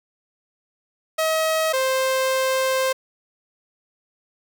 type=tone pair in turn; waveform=sawtooth; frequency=637 / 524.7 Hz; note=D#5 / C5; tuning=+41 / +5 cents; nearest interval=minor third; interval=336 cents; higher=first; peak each=-15 dBFS; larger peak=neither; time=1.18-1.73 / 1.73-2.93 s; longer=second; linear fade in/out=10 ms; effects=none